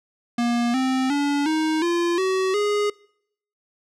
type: tone with pitch steps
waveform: square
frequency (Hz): 237.8 / 260.8 / 286.1 / 313.8 / 344.2 / 377.5 / 414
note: A#3 / C4 / D4 / D#4 / F4 / F#4 / G#4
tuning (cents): +35 / -5 / -45 / +15 / -25 / +35 / -5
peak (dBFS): -20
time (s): 0.38-2.9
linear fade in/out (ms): 5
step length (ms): 360
effects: noise-tail reverb RT60 0.7 s tail -24 dB re dry + low-pass 7000 Hz 12 dB/octave